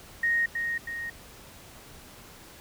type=tone with echo; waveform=sine; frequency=1864.7 Hz; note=A#6; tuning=in tune; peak=-22 dBFS; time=0.23-0.46 s; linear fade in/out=5 ms; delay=320 ms; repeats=2; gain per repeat=-5 dB; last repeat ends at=1.1 s; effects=pink hiss -49 dBFS RMS until 2.6 s